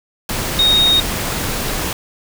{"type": "tone in noise", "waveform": "sine", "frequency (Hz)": 3729, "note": "A#7", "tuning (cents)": 0, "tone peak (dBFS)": -10, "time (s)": [0.59, 1], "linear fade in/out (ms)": 2, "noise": "pink", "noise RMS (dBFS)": -21, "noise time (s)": [0.29, 1.93], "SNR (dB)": 8, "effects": []}